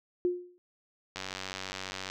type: tone with exponential decay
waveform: sine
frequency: 356.3 Hz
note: F4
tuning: 35 cents sharp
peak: -22 dBFS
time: 0.25-0.58 s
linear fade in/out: 0 ms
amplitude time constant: 70 ms
type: click train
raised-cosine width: 0.2 ms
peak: -19 dBFS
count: 90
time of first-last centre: 1.16-2.1 s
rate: 94.7 Hz
effects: none